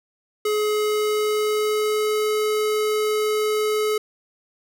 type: tone with pitch glide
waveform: square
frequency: 423.1 to 427 Hz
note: G#4 to G#4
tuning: +32 to +48 cents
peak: -20 dBFS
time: 0.45-3.98 s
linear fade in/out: 5 ms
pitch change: +16 cents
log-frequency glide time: 0.58-2.24 s
effects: none